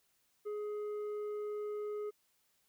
triangle tone with tanh clipping, 418.6 Hz, G#4, 14 cents sharp, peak -38 dBFS, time 0.45-2.11 s, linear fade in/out 20 ms, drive 10 dB, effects white hiss -75 dBFS RMS until 2.68 s

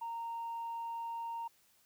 sine tone, 925 Hz, A#5, 14 cents flat, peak -36 dBFS, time 0.01-1.48 s, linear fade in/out 10 ms, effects tanh soft clip ceiling -35 dBFS + white hiss -69 dBFS RMS until 1.85 s

